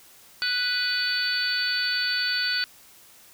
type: harmonic tone with a mistuned harmonic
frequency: 493.9 Hz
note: B4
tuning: in tune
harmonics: 3 / 4 / 5 / 6 / 7 / 8 / 9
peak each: -27 / -37 / -34 / -37 / -36 / -37 / -26 dBFS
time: 0.42-2.64 s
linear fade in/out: 0 ms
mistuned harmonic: 9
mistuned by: +19 cents
effects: white hiss -52 dBFS RMS until 3.33 s